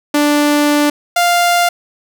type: tone pair in turn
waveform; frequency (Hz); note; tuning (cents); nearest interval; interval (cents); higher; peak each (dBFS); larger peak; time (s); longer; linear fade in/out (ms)
sawtooth; 293.7 / 698.5; D4 / F5; 0 / 0; octave + minor third; 1500; second; -6; neither; 0.14-0.9 / 1.16-1.69; first; 5
effects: none